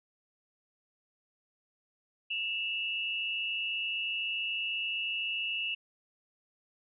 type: tone pair together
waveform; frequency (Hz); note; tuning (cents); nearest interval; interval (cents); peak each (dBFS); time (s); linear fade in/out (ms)
sine; 2673 / 2882; E7 / F#7; +23 / -46; minor second; 131; -33 / -35; 2.3-5.75; 10
effects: none